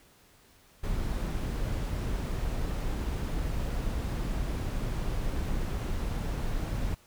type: noise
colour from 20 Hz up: brown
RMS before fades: -31 dBFS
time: 0.83-6.95 s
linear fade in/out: 10 ms
effects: pink hiss -60 dBFS RMS until 7.06 s